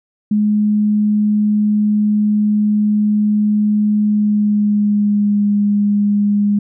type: tone with pitch glide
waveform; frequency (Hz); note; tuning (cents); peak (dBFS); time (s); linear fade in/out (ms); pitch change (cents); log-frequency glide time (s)
sine; 210 to 205; G#3 to G#3; +19 to -22; -11; 0.31-6.59; 5; -41; 4.05-5.47
effects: none